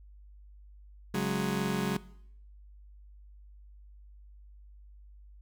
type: chord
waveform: 30% pulse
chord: C# suspended fourth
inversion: none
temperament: just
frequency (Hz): 138.59 / 184.79 / 207.9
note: C#3 / F#3 / G#3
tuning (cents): 0 / -2 / +2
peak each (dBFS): -33 / -29 / -30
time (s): 1.14-1.97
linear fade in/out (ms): 5
effects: noise-tail reverb RT60 0.7 s tail -19 dB re dry + added 50 Hz sine -50 dBFS peak until 5.41 s